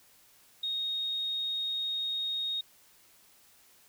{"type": "tone", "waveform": "sine", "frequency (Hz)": 3729, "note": "A#7", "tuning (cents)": 0, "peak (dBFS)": -30, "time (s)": [0.63, 2.61], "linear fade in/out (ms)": 5, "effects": ["white hiss -61 dBFS RMS until 3.88 s"]}